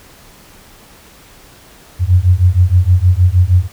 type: beating tone pair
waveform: sine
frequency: 87.31 / 93.71 Hz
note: F2 / F#2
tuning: 0 / +23 cents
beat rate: 6.4 Hz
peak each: -10 dBFS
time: 1.99-3.68 s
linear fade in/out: 50 ms
effects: pink hiss -42 dBFS RMS until 3.72 s